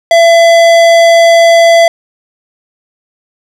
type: tone with tanh clipping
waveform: sine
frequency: 672 Hz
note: E5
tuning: 33 cents sharp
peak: -4 dBFS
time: 0.11-1.88 s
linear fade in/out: 2 ms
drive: 18 dB
effects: none